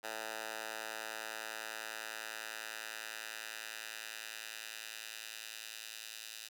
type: tone with high-pass filter sweep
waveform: 10% pulse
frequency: 110 Hz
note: A2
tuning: in tune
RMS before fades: -45 dBFS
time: 0.03-6.49 s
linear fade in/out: 20 ms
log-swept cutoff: 850 to 3300 Hz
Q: 1
effects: none